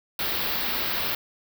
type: band-stop noise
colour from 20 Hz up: white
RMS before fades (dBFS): -27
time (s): 0.19-1.15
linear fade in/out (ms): 2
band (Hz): 4900 to 14000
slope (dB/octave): 48
effects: none